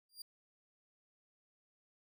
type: tone with exponential growth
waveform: sawtooth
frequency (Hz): 4783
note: D8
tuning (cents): +31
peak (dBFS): -39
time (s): 0.09-0.22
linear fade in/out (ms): 5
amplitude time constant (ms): 28
effects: none